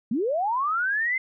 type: linear sweep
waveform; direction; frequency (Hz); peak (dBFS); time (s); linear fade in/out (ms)
sine; up; 200.3 to 2093; -22; 0.11-1.18; 5
effects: none